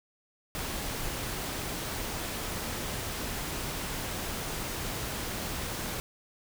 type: noise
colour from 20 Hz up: pink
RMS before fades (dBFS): -35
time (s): 0.55-6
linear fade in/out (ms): 0
effects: none